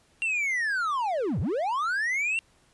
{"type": "linear two-way sweep", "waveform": "triangle", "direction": "down then up", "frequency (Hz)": [2762, 71.4, 2762], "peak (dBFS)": -23, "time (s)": [0.22, 2.39], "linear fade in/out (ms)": 0, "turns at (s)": 1.4, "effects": ["pink hiss -63 dBFS RMS until 2.73 s", "resampled to 24000 Hz"]}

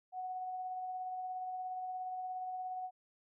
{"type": "tone with tremolo", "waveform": "sine", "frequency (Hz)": 740, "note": "F#5", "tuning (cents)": 0, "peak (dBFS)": -37, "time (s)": [0.12, 2.91], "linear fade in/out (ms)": 50, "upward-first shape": "sine", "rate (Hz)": 17, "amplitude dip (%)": 25, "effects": []}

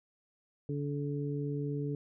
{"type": "harmonic tone", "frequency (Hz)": 144, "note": "D3", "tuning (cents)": -34, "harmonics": [1, 2, 3], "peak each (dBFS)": [-34, -38, -39], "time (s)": [0.69, 1.95], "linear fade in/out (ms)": 2, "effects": []}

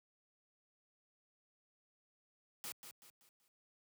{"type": "noise with echo", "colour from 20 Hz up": "white", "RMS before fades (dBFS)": -45, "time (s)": [2.64, 2.72], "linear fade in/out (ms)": 0, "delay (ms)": 190, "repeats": 4, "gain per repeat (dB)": -8, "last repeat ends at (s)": 3.48, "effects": ["high-pass 100 Hz 12 dB/octave"]}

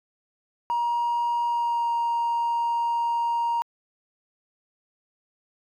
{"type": "tone with pitch glide", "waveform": "triangle", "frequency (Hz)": [948, 937.7], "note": ["A#5", "A#5"], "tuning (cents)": [29, 10], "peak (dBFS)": -19, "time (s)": [0.7, 3.62], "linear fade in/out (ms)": 0, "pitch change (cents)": -19, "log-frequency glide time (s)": [1.45, 1.92], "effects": ["tanh soft clip ceiling -18 dBFS"]}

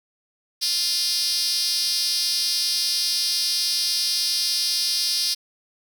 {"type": "tone with high-pass filter", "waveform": "5% pulse", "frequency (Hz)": 350.2, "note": "F4", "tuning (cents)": 5, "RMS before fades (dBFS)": -23, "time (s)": [0.61, 5.35], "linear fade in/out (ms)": 20, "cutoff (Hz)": 5100, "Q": 4.3, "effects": []}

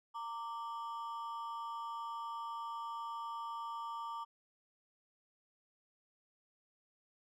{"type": "ring-modulated tone", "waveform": "triangle", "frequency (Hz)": 1046.5, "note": "C6", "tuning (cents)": 0, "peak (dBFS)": -35, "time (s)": [0.14, 4.25], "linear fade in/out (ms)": 20, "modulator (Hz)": 126, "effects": []}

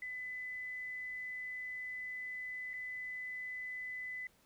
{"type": "tone with dropouts", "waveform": "sine", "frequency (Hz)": 2006, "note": "B6", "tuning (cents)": 26, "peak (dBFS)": -40, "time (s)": [0.02, 4.27], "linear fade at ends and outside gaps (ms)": 2, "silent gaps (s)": [2.734, 2.738], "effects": ["pink hiss -69 dBFS RMS until 4.45 s"]}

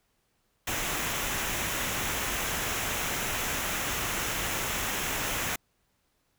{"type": "noise with comb filter", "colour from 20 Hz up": "pink", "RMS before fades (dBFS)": -31, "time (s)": [0.67, 5.56], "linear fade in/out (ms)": 5, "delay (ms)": 0.22, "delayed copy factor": -0.5, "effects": ["pink hiss -73 dBFS RMS until 6.38 s"]}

